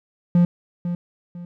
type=tone with echo; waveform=triangle; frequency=174.61 Hz; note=F3; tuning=in tune; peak=-10 dBFS; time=0.35-0.45 s; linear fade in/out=2 ms; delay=500 ms; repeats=2; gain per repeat=-10 dB; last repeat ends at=1.45 s; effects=none